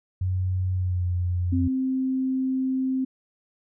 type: tone with pitch glide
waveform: sine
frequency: 92.5 to 89.09 Hz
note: F#2 to F2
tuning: 0 to +35 cents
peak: -22 dBFS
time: 0.21-1.68 s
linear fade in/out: 5 ms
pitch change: -65 cents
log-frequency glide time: 0.74-1.08 s
type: tone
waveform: sine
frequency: 261.6 Hz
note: C4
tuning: in tune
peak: -22 dBFS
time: 1.52-3.05 s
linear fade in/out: 10 ms
effects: none